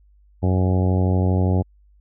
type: harmonic tone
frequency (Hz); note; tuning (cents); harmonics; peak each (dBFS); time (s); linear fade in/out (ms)
92.5; F#2; 0; 1 / 2 / 3 / 4 / 5 / 6 / 7 / 8 / 9; -17 / -23 / -27 / -29 / -31 / -33 / -34 / -35 / -36; 0.42-1.63; 20
effects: added 50 Hz sine -51 dBFS peak until 2 s